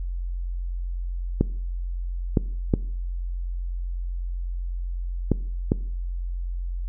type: clicks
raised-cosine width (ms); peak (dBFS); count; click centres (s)
3; -5; 5; 1.41 / 2.372 / 2.738 / 5.317 / 5.719
effects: noise-tail reverb RT60 0.6 s tail -21 dB re dry + added 44 Hz sine -26 dBFS peak until 6.88 s